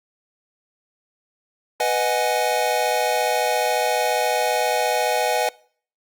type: chord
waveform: square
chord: G# minor seventh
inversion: first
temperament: equal with one note detuned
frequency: 493.9 / 622.3 / 740 / 834.5 Hz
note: B4 / D#5 / F#5 / G#5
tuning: 0 / 0 / 0 / +8 cents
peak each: -25 dBFS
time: 1.8-5.49 s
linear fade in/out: 2 ms
effects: noise-tail reverb RT60 0.5 s tail -23 dB re dry + Opus 48 kbps